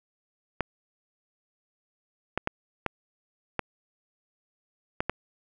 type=clicks; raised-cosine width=0.5 ms; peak=-11 dBFS; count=7; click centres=0.607 / 2.376 / 2.474 / 2.863 / 3.593 / 5.005 / 5.096 s; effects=none